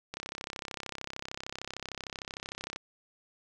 click train, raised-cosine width 0.2 ms, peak -20 dBFS, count 88, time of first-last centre 0.14-2.76 s, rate 33.2 Hz, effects none

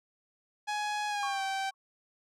sawtooth tone with pitch glide, 837 to 776.5 Hz, G#5 to G5, +13 to -17 cents, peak -27 dBFS, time 0.67-1.71 s, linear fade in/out 20 ms, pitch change -130 cents, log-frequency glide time 1.08-1.42 s
sine tone with exponential decay, 1109 Hz, C#6, in tune, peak -32 dBFS, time 1.23-1.74 s, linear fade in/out 1 ms, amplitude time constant 110 ms
effects low-pass 7000 Hz 12 dB/octave

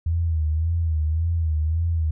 sine tone with vibrato, 80.6 Hz, E2, 38 cents flat, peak -19 dBFS, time 0.06-2.11 s, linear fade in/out 5 ms, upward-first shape sine, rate 1.8 Hz, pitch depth 81 cents each way, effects none

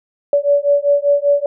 sine beating tone pair, 570 / 575.1 Hz, C#5 / D5, +48 / -36 cents, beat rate 5.1 Hz, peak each -14 dBFS, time 0.33-1.46 s, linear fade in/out 2 ms, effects none

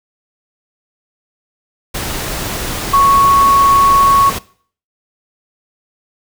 sine tone in noise, 1108.7 Hz, C#6, in tune, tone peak -6 dBFS, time 2.93-4.3 s, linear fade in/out 10 ms, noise pink, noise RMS -21 dBFS, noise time 1.94-4.39 s, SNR +12 dB, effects noise-tail reverb RT60 0.5 s tail -20 dB re dry

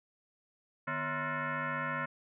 sine tone with frequency modulation, 153.2 Hz, D#3, 27 cents flat, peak -32 dBFS, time 0.87-2.06 s, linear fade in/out 10 ms, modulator 401 Hz, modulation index 4.6, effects none

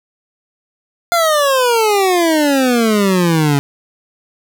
25% pulse exponential sweep, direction down, 700 to 138.59 Hz, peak -7 dBFS, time 1.12-3.59 s, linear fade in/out 0 ms, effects none

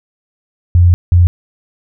sine tone bursts at uneven times, 87.7 Hz, F2, 8 cents sharp, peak -4 dBFS, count 2, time 0.75-0.94 / 1.12-1.27 s, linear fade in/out 0 ms, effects none

